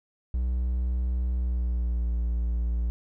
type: tone with pitch glide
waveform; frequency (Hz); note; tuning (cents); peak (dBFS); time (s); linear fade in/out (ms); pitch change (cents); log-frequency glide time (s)
triangle; 61.74 to 58.44; B1 to A#1; 0 to +5; -22; 0.34-2.9; 0; -95; 1.35-2.11
effects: none